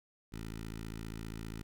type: tone with notch filter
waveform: 10% pulse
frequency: 55 Hz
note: A1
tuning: in tune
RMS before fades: -43 dBFS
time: 0.32-1.63 s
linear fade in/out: 10 ms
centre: 710 Hz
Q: 1.1
effects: none